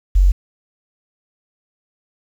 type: tone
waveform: sine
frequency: 46.25 Hz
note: F#1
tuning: in tune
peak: -8 dBFS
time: 0.15-0.32 s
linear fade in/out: 10 ms
effects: 7-bit